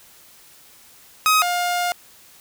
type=tone pair in turn; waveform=sawtooth; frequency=1262 / 708.3 Hz; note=D#6 / F5; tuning=+24 / +24 cents; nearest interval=minor seventh; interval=1000 cents; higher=first; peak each=-10 / -16 dBFS; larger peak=first; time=1.26-1.42 / 1.42-1.92 s; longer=second; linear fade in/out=0 ms; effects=white hiss -49 dBFS RMS until 2.4 s